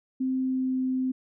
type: tone with pitch glide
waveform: sine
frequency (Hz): 260.4 to 258.6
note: C4 to C4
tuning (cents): -8 to -20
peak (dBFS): -24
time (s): 0.2-1.12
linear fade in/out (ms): 10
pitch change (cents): -12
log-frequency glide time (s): 0.38-0.8
effects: none